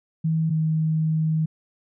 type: tone pair in turn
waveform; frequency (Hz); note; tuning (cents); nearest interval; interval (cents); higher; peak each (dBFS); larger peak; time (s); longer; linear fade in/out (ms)
sine; 160.4 / 158.01; E3 / D#3; -47 / +27; unison; 26; first; -19; neither; 0.24-0.5 / 0.5-1.46; second; 10
effects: none